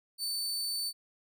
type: tone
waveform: sawtooth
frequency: 4527 Hz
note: C#8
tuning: 36 cents sharp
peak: -29 dBFS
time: 0.18-0.93 s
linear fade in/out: 50 ms
effects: none

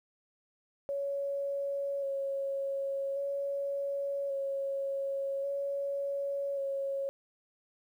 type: tone with vibrato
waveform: sine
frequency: 554.4 Hz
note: C#5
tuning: in tune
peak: -31 dBFS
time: 0.89-7.09 s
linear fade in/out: 0 ms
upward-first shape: square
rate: 0.44 Hz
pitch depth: 15 cents each way
effects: 11-bit

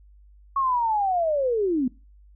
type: linear sweep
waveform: sine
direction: down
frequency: 1108.7 to 238.4 Hz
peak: -20 dBFS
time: 0.56-1.88 s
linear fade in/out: 5 ms
effects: noise-tail reverb RT60 0.3 s tail -22 dB re dry + added 50 Hz sine -49 dBFS peak until 2.35 s

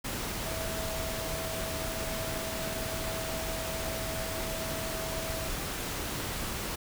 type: tone in noise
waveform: sine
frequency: 650 Hz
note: E5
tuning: 24 cents flat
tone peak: -38 dBFS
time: 0.45-5.48 s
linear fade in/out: 10 ms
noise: pink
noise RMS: -35 dBFS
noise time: 0.04-6.76 s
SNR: -6 dB
effects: none

